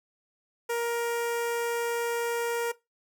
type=tone with notch filter; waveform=sawtooth; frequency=469.9 Hz; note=A#4; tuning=14 cents sharp; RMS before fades=-29 dBFS; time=0.69-2.72 s; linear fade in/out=10 ms; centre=4000 Hz; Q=1.5; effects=noise-tail reverb RT60 0.2 s tail -19 dB re dry